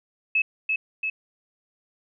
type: tone with echo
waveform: sine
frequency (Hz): 2593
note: E7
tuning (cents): -29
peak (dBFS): -18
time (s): 0.35-0.42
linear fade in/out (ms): 5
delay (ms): 340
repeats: 2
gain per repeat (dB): -3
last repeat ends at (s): 1.1
effects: none